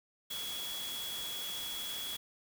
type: tone in noise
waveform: sine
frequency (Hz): 3357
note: G#7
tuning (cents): +18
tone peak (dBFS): -39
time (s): 0.3-2.17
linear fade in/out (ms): 10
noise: white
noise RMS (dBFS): -43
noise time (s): 0.3-2.17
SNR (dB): +1
effects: none